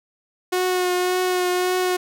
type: tone with vibrato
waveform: sawtooth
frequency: 363.6 Hz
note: F#4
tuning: 30 cents flat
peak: -15 dBFS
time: 0.52-1.97 s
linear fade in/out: 10 ms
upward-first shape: triangle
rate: 1.8 Hz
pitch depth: 21 cents each way
effects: none